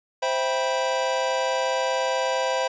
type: chord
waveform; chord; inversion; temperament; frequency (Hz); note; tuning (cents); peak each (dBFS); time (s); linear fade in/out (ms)
square; C major seventh; none; equal with one note detuned; 523.3 / 659.3 / 784 / 975.9; C5 / E5 / G5 / B5; 0 / 0 / 0 / -21; -26 / -30 / -31 / -29; 0.22-2.68; 10
effects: resampled to 16000 Hz